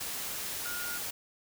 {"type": "tone in noise", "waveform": "sine", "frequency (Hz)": 1426, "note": "F6", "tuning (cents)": 36, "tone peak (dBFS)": -38, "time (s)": [0.65, 0.98], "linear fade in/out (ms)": 10, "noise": "white", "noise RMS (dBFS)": -37, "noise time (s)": [0, 1.11], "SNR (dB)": -4, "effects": []}